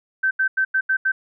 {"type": "tone bursts at uneven times", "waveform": "sine", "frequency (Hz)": 1546, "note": "G6", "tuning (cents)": -24, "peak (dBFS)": -16, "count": 6, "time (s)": [[0.23, 0.31], [0.39, 0.48], [0.57, 0.65], [0.74, 0.81], [0.89, 0.97], [1.05, 1.12]], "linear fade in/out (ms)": 10, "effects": []}